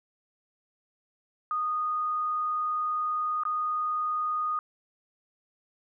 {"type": "tone with dropouts", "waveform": "sine", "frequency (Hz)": 1235, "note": "D#6", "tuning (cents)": -13, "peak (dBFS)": -26, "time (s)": [1.51, 4.59], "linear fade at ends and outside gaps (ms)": 1, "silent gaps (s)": [3.435, 3.452], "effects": []}